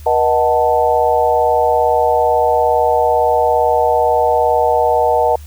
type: chord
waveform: sine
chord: B dominant seventh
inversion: none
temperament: equal with one note detuned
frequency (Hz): 481.2 / 622.3 / 740 / 880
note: B4 / D#5 / F#5 / A5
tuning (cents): -45 / 0 / 0 / 0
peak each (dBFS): -16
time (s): 0.06-5.36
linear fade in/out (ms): 5
effects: added 75 Hz sine -31 dBFS peak until 5.46 s + white hiss -45 dBFS RMS until 5.46 s